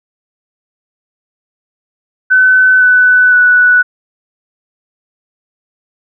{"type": "tone with pitch steps", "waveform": "sine", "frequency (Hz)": [1514, 1496.6, 1479.4], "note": ["F#6", "F#6", "F#6"], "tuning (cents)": [39, 19, -1], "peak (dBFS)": -4, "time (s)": [2.3, 3.83], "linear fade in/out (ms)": 20, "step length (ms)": 510, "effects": []}